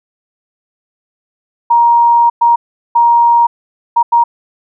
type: tone bursts at uneven times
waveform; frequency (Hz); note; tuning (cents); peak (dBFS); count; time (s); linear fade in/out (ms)
sine; 941; A#5; +16; -5; 5; 1.7-2.3 / 2.41-2.56 / 2.95-3.47 / 3.96-4.03 / 4.12-4.24; 10
effects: none